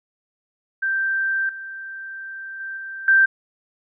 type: tone with level steps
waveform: sine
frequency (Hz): 1568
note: G6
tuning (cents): 0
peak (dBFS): -19 / -31 / -28 / -30 / -11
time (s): 0.82-3.26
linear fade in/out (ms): 10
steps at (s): 1.49 / 2.6 / 2.77 / 3.08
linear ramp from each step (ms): 2
effects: none